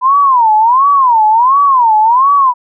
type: tone with vibrato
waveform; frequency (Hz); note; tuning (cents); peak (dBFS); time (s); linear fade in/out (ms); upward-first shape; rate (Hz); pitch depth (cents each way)
sine; 987.8; B5; 0; -5; 0.01-2.54; 50; sine; 1.4; 250
effects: none